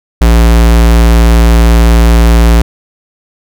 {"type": "tone", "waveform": "square", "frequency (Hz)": 57.4, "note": "A#1", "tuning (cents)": -26, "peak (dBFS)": -3, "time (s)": [0.21, 2.62], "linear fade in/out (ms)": 5, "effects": []}